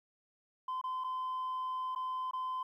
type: tone with dropouts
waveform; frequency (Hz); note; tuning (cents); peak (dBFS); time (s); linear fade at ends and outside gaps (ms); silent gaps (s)
sine; 1027; C6; -33; -32; 0.68-2.63; 5; 0.814-0.839 / 1.039-1.043 / 1.95-1.959 / 2.311-2.333
effects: tanh soft clip ceiling -33 dBFS + 12-bit